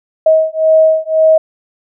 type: beating tone pair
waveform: sine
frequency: 634 / 635.9 Hz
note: D#5 / D#5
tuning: +32 / +38 cents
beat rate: 1.9 Hz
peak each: -10 dBFS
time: 0.26-1.38 s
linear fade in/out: 5 ms
effects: none